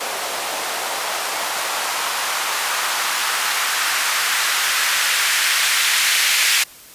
blue noise with band-pass filter sweep, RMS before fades -20 dBFS, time 0-6.64 s, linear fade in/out 10 ms, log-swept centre 630 to 2200 Hz, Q 1.3, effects white hiss -42 dBFS RMS until 6.94 s + resampled to 32000 Hz

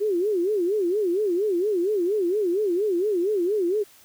sine tone with vibrato, 383.8 Hz, G4, 37 cents flat, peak -20 dBFS, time 0-3.84 s, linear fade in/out 20 ms, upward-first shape sine, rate 4.3 Hz, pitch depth 210 cents each way, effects white hiss -53 dBFS RMS until 4.04 s

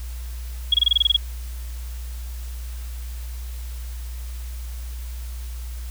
sine tone bursts, 3322 Hz, G#7, in tune, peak -12 dBFS, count 10, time 0.72-1.165 s, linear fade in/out 5 ms, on 22 ms, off 25 ms, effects added 60 Hz sine -29 dBFS peak until 5.9 s + white hiss -45 dBFS RMS until 5.9 s

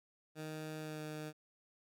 15% pulse tone with pitch glide, 155.56 to 153.51 Hz, D#3 to D#3, 0 to -23 cents, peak -36 dBFS, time 0.35-1.33 s, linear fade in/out 50 ms, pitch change -23 cents, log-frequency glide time 0.79-1.02 s, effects none

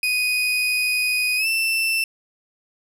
35% pulse tone with pitch glide, 2489 to 2668 Hz, D#7 to E7, 0 to +20 cents, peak -17 dBFS, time 0.03-2.04 s, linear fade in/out 2 ms, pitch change +120 cents, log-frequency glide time 1.37-1.47 s, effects none

